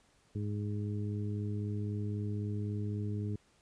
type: harmonic tone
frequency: 103.83 Hz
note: G#2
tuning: in tune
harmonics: 1 / 2 / 3 / 4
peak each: -34 / -40 / -44 / -46 dBFS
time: 0.35-3.36 s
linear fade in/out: 5 ms
effects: pink hiss -68 dBFS RMS until 3.61 s + resampled to 22050 Hz